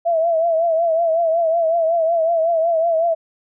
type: tone with vibrato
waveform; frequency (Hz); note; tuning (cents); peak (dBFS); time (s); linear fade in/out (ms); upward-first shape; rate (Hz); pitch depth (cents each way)
sine; 662; E5; +7; -14; 0.05-3.15; 20; triangle; 5.4; 80
effects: none